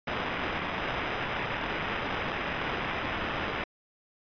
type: noise with sample-and-hold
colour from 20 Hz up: violet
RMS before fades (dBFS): -32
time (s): 0.07-3.64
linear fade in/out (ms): 5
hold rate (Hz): 4410
effects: resampled to 11025 Hz